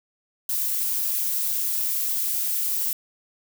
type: noise with amplitude modulation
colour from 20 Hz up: violet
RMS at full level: -23 dBFS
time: 0.49-2.93 s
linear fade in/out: 2 ms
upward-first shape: sine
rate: 245 Hz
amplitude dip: 45%
effects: none